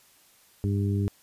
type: harmonic tone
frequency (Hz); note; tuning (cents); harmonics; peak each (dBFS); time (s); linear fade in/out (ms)
100.1; G2; +37; 1 / 2 / 3 / 4; -24 / -30 / -34 / -36; 0.64-1.08; 0
effects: white hiss -59 dBFS RMS until 1.22 s + resampled to 32000 Hz